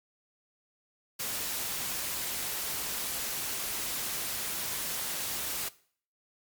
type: noise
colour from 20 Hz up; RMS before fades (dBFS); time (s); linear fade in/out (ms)
white; -34; 1.19-5.69; 10
effects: noise-tail reverb RT60 0.5 s tail -19 dB re dry + MP3 96 kbps